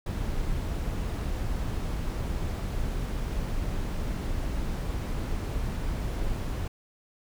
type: noise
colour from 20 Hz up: brown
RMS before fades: -30 dBFS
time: 0.06-6.68 s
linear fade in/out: 5 ms
effects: none